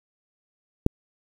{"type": "click", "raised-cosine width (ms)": 3, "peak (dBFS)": -4, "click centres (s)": 0.864, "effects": ["7-bit"]}